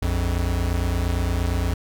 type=tone pair together; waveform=square; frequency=58.67 / 87.31 Hz; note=A#1 / F2; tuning=+12 / 0 cents; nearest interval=perfect fifth; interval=688 cents; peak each=-24 dBFS; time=0.02-1.74 s; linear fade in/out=5 ms; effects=none